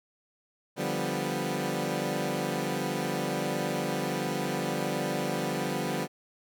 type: chord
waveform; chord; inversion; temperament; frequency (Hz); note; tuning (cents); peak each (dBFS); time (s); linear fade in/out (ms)
15% pulse; G dominant seventh; second; equal; 146.83 / 174.61 / 196 / 246.9; D3 / F3 / G3 / B3; 0 / 0 / 0 / 0; -28; 0.76-6.08; 50
effects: none